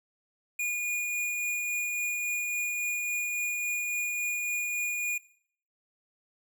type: tone with tremolo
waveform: square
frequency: 2440 Hz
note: D#7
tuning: 34 cents flat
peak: -28 dBFS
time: 0.59-5.18 s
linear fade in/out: 5 ms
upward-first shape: triangle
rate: 3.6 Hz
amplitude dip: 25%
effects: noise-tail reverb RT60 0.6 s tail -19 dB re dry